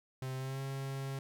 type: tone with pitch glide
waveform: 45% pulse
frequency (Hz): 130.81 to 135.81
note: C3 to C#3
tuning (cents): 0 to -35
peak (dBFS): -37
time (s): 0.22-1.19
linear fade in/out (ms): 2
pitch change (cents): +65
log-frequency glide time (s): 0.37-0.61
effects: 13-bit